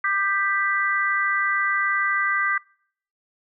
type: chord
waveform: sine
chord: G major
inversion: second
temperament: equal with one note detuned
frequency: 1194.5 / 1568 / 1975.5 Hz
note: D6 / G6 / B6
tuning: +29 / 0 / 0 cents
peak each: -24 dBFS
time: 0.04-2.58 s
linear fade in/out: 5 ms
effects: noise-tail reverb RT60 0.6 s tail -26 dB re dry